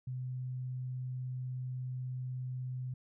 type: tone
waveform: sine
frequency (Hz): 127.4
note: C3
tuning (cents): -46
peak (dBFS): -36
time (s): 0.07-2.94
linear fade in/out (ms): 5
effects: none